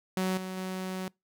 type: tone with level steps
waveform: sawtooth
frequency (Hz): 186.7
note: F#3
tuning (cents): +16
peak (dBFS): -23 / -31 / -29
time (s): 0.17-1.08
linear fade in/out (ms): 2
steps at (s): 0.37 / 0.57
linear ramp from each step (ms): 5
effects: noise-tail reverb RT60 0.2 s tail -25 dB re dry